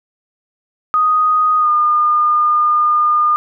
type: tone with pitch glide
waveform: sine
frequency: 1244.5 to 1214 Hz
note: D#6 to D#6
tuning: 0 to -43 cents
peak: -10 dBFS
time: 0.94-3.36 s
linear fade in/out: 0 ms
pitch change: -43 cents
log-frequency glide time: 1.59-1.69 s
effects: none